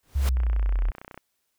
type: noise with exponential growth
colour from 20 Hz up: pink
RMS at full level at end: -30 dBFS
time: 0.03-0.29 s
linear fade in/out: 0 ms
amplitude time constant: 56 ms
type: linear sweep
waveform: sine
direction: down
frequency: 70.7 to 38.89 Hz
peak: -20 dBFS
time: 0.15-0.91 s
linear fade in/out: 10 ms
type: click train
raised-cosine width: 0.5 ms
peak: -25 dBFS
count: 26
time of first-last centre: 0.37-1.176 s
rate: 31 Hz
effects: white hiss -75 dBFS RMS until 1.58 s